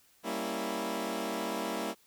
15% pulse chord, G diminished seventh, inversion none, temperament equal with one note detuned, 197.48 / 233.1 / 277.2 / 329.6 Hz, G3 / Bb3 / Db4 / Fb4, +13 / 0 / 0 / 0 cents, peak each -33 / -31 / -34 / -31 dBFS, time 0.23-1.95 s, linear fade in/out 50 ms, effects white hiss -65 dBFS RMS until 2.06 s

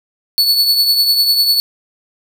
45% pulse tone with tremolo, 4435 Hz, C#8, in tune, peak -7 dBFS, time 0.38-1.6 s, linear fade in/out 0 ms, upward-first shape triangle, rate 10 Hz, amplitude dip 55%, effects none

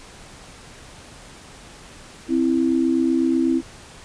sine tone pair together, 262.1 / 330.2 Hz, C4 / E4, +3 / +3 cents, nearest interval major third, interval 400 cents, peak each -19 dBFS, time 2.28-3.62 s, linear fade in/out 50 ms, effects pink hiss -43 dBFS RMS until 4.04 s + resampled to 22050 Hz

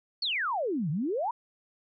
sine exponential two-way sweep, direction down then up, 4611 to 139.8 to 1001 Hz, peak -27 dBFS, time 0.22-1.31 s, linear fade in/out 5 ms, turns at 0.9 s, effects none

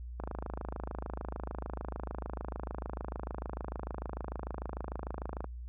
click train, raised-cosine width 1 ms, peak -24 dBFS, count 141, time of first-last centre 0.2-5.443 s, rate 26.7 Hz, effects added 60 Hz sine -40 dBFS peak until 5.68 s

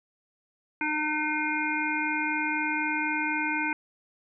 harmonic tone, 304 Hz, D#4, 40 cents flat, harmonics 1 / 3 / 5 / 7 / 8, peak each -32 / -32 / -32 / -32 / -32 dBFS, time 0.81-3.73 s, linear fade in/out 2 ms, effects none

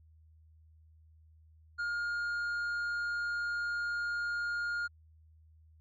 triangle tone with tanh clipping, 1418 Hz, F6, 26 cents sharp, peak -33 dBFS, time 1.78-4.88 s, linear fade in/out 20 ms, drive 9 dB, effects added 79 Hz sine -58 dBFS peak until 5.8 s

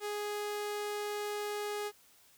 sawtooth tone, 415.3 Hz, G#4, in tune, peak -31 dBFS, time 0-1.92 s, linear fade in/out 50 ms, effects white hiss -63 dBFS RMS until 2.37 s

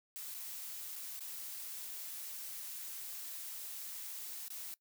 blue noise with dropouts, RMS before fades -45 dBFS, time 0.16-4.74 s, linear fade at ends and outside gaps 0 ms, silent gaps 0.343-0.347 / 0.957-0.961 / 1.193-1.207 / 4.481-4.503 s, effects noise-tail reverb RT60 0.1 s tail -20 dB re dry

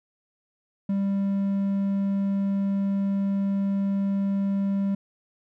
triangle tone, 197.3 Hz, G3, 11 cents sharp, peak -20 dBFS, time 0.89-4.95 s, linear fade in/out 5 ms, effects none

